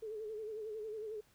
sine tone with vibrato, 432.1 Hz, A4, 31 cents flat, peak -40 dBFS, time 0.02-1.21 s, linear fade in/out 10 ms, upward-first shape sine, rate 11 Hz, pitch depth 63 cents each way, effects pink hiss -69 dBFS RMS until 1.34 s

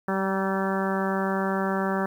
harmonic tone with a mistuned harmonic, 192.9 Hz, G3, 28 cents flat, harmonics 1 / 2 / 3 / 4 / 5 / 6 / 7 / 8 / 9, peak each -27 / -30 / -32 / -33 / -34 / -35 / -35 / -36 / -37 dBFS, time 0.08-2.06 s, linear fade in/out 2 ms, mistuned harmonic 5, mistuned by -20 cents, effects 9-bit

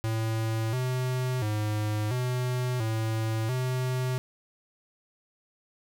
square tone with pitch steps, 111.7 / 127.5 / 106.2 / 125.6 / 111.1 / 127.8 Hz, A2 / C3 / G#2 / B2 / A2 / C3, +27 / -44 / +39 / +30 / +17 / -40 cents, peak -27 dBFS, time 0.04-4.18 s, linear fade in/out 0 ms, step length 690 ms, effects none

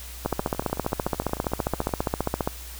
two click trains, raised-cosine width 1 ms, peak -21 / -9 dBFS, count 23 / 34, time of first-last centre 0.25-1.892 / 0.26-2.475 s, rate 13.4 / 14.9 Hz, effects added 60 Hz sine -39 dBFS peak until 2.79 s + white hiss -42 dBFS RMS until 2.79 s

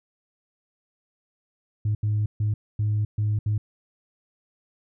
sine tone bursts at uneven times, 105.7 Hz, G#2, 31 cents sharp, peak -19 dBFS, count 6, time 1.85-1.95 / 2.03-2.26 / 2.4-2.54 / 2.79-3.05 / 3.18-3.39 / 3.46-3.58 s, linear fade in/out 5 ms, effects tanh soft clip ceiling -18 dBFS

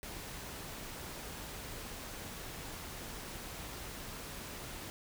pink noise, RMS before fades -45 dBFS, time 0.03-4.9 s, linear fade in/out 0 ms, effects none

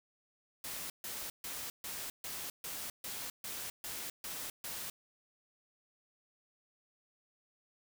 white noise bursts, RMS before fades -42 dBFS, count 11, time 0.64-4.9 s, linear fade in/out 2 ms, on 260 ms, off 140 ms, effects none

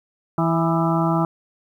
harmonic tone with a mistuned harmonic, 164.81 Hz, E3, in tune, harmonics 1 / 2 / 4 / 5 / 6 / 7 / 8, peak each -20 / -23 / -26 / -27 / -28 / -28 / -29 dBFS, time 0.38-1.25 s, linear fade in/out 2 ms, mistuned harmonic 7, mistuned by +63 cents, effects 9-bit

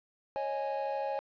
triangle chord, C# suspended second, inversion none, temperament equal with one note detuned, 549.6 / 622.3 / 830.6 Hz, C#5 / D#5 / G#5, -15 / 0 / 0 cents, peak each -33 / -37 / -33 dBFS, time 0.36-1.19 s, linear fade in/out 0 ms, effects resampled to 11025 Hz + 10-bit

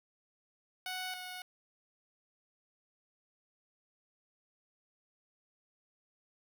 10% pulse tone pair in turn, 740 / 732.8 Hz, F#5 / F#5, 0 / -17 cents, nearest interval unison, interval 17 cents, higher first, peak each -29 / -34 dBFS, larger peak first, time 0.86-1.14 / 1.14-1.42 s, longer neither, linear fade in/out 2 ms, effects none

